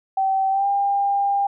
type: tone with pitch glide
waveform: sine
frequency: 771 to 800 Hz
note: G5 to G5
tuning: -29 to +35 cents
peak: -17 dBFS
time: 0.17-1.47 s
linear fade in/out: 5 ms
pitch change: +64 cents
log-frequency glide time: 0.5-0.67 s
effects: none